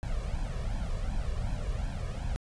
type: noise with flanger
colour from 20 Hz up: brown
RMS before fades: -32 dBFS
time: 0.03-2.36 s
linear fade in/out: 0 ms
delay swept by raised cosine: 1.2 to 1.78 ms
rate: 2.7 Hz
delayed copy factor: +0.85
effects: resampled to 22050 Hz